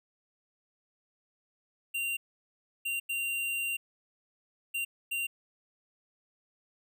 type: tone bursts at uneven times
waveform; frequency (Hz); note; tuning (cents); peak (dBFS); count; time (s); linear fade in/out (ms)
square; 2770; F7; -15; -31; 5; 1.94-2.17 / 2.85-3 / 3.09-3.77 / 4.74-4.85 / 5.11-5.27; 10
effects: none